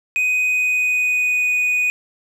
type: tone with pitch glide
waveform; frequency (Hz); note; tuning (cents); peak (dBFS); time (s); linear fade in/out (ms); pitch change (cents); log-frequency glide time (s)
triangle; 2500 to 2480; D#7 to D#7; +8 to -6; -14; 0.16-1.9; 0; -14; 0.47-1.53
effects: none